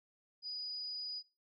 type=tone; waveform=sine; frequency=4936 Hz; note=D#8; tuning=15 cents flat; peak=-39 dBFS; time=0.42-1.23 s; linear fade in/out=50 ms; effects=noise-tail reverb RT60 0.3 s tail -19 dB re dry